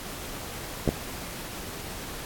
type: clicks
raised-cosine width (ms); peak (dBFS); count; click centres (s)
2; -9; 2; 0.877 / 0.89
effects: pink hiss -38 dBFS RMS until 2.25 s + AAC 64 kbps